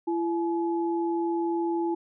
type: tone pair together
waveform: sine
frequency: 337.9 / 851.5 Hz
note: E4 / G#5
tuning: +43 / +43 cents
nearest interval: octave + major third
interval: 1600 cents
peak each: -25 / -32 dBFS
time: 0.07-1.95 s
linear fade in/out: 10 ms
effects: none